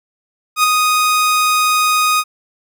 sawtooth tone with ADSR envelope, 1244.5 Hz, D#6, in tune, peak -4 dBFS, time 0.56-2.24 s, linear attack 78 ms, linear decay 5 ms, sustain -4 dB, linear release 49 ms, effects none

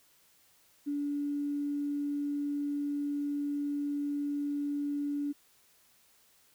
triangle tone with tanh clipping, 288.2 Hz, D4, 33 cents flat, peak -30 dBFS, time 0.86-5.33 s, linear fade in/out 20 ms, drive 3 dB, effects white hiss -65 dBFS RMS until 6.54 s

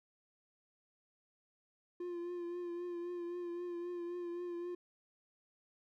triangle tone with vibrato, 349.2 Hz, F4, in tune, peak -37 dBFS, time 2-4.75 s, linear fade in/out 5 ms, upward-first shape triangle, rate 3.8 Hz, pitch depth 35 cents each way, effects none

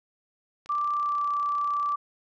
click train, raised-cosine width 0.2 ms, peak -31 dBFS, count 42, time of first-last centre 0.66-1.922 s, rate 32.5 Hz
sine tone with pitch glide, 1174.7 to 1164.6 Hz, D6 to D6, 0 to -15 cents, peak -24 dBFS, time 0.69-1.96 s, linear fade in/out 10 ms, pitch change -15 cents, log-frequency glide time 0.96-1.26 s
effects none

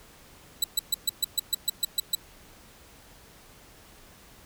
20% pulse tone bursts, 3951 Hz, B7, in tune, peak -15 dBFS, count 11, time 0.62-2.151 s, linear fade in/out 5 ms, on 21 ms, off 130 ms, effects pink hiss -53 dBFS RMS until 4.45 s

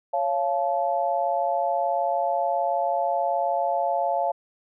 sine chord, Db augmented, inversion none, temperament just, 554.4 / 693 / 866.2 Hz, Db5 / F5 / A5, 0 / -14 / -27 cents, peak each -27 / -24 / -27 dBFS, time 0.13-4.32 s, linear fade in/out 10 ms, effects none

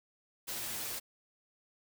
white noise with comb filter, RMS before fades -39 dBFS, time 0.47-1 s, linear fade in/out 20 ms, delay 8.6 ms, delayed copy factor +0.65, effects none

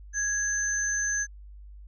sine tone pair together, 1661.2 / 6200 Hz, G#6 / G8, 0 / -20 cents, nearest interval octave + major seventh, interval 2280 cents, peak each -28 dBFS, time 0.13-1.27 s, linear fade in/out 50 ms, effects added 50 Hz sine -43 dBFS peak until 1.87 s

